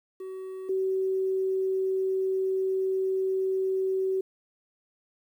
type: tone pair in turn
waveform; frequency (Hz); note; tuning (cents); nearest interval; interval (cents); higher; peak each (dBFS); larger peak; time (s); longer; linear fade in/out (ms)
triangle / sine; 377.5 / 380.1; F#4 / F#4; +35 / +47; unison; 12; second; -33 / -24; second; 0.2-0.69 / 0.69-4.21; second; 5
effects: 10-bit